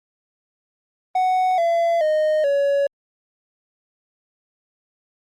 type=tone with pitch steps; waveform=triangle; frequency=742 / 676.5 / 616.8 / 562.3 Hz; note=F#5 / E5 / D#5 / C#5; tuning=+5 / +45 / -15 / +25 cents; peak=-14 dBFS; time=1.15-2.87 s; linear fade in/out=5 ms; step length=430 ms; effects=Opus 32 kbps